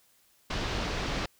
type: low-pass noise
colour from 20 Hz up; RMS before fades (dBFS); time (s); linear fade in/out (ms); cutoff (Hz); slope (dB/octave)
pink; -32; 0.5-1.26; 5; 5300; 24
effects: white hiss -65 dBFS RMS until 1.39 s